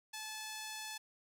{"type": "tone with band-pass filter", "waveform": "sawtooth", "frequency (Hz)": 866, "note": "A5", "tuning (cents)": -28, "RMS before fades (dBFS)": -45, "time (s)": [0.13, 0.98], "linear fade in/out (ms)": 10, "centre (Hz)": 6400, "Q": 0.56, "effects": []}